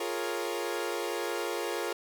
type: chord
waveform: sawtooth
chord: Bb minor seventh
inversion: second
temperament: equal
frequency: 349.2 / 415.3 / 466.2 / 554.4 Hz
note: F4 / Ab4 / Bb4 / Db5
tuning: 0 / 0 / 0 / 0 cents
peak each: -32 / -33 / -32 / -35 dBFS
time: 0-1.93 s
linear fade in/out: 5 ms
effects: none